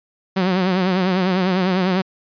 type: tone with vibrato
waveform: sawtooth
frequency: 185.2 Hz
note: F#3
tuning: 2 cents sharp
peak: -12 dBFS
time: 0.36-2.02 s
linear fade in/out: 10 ms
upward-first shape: triangle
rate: 10 Hz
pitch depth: 88 cents each way
effects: resampled to 11025 Hz